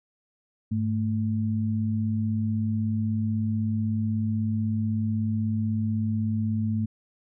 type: tone pair together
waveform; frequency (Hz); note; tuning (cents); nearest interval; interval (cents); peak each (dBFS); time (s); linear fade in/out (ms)
sine; 103.83 / 220; G#2 / A3; 0 / 0; octave + minor second; 1300; -26; 0.71-6.86; 10
effects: none